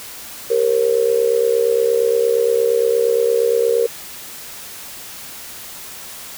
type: tone with amplitude modulation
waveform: sine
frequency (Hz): 466.2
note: A#4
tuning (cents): 0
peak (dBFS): -9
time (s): 0.5-3.87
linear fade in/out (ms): 10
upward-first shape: sine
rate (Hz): 68.6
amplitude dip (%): 85
effects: white hiss -34 dBFS RMS until 6.37 s